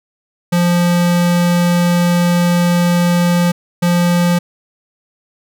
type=tone pair in turn; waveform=square; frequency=174.61 / 174.61 Hz; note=F3 / F3; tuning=0 / 0 cents; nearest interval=unison; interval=0 cents; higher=neither; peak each=-11 dBFS; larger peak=neither; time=0.52-3.52 / 3.82-4.39 s; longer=first; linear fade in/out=10 ms; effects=none